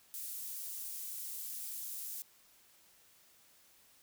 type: high-pass noise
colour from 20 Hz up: pink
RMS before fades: -43 dBFS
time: 0.14-2.22 s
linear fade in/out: 0 ms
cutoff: 11000 Hz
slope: 12 dB/octave
effects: white hiss -65 dBFS RMS until 4.02 s